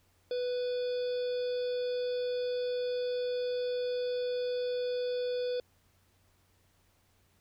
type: harmonic tone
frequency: 494.9 Hz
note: B4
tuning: 4 cents sharp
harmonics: 1 / 3 / 5 / 7 / 9 / 10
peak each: -30 / -51 / -54 / -48 / -50 / -55 dBFS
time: 0.31-5.6 s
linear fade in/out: 2 ms
effects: added 91 Hz sine -70 dBFS peak until 7.4 s + pink hiss -70 dBFS RMS until 7.4 s